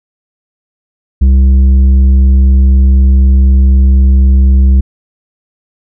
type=tone with tanh clipping; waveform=sine; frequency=66 Hz; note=C2; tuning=16 cents sharp; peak=-4 dBFS; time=1.21-4.81 s; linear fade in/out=10 ms; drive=7 dB; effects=none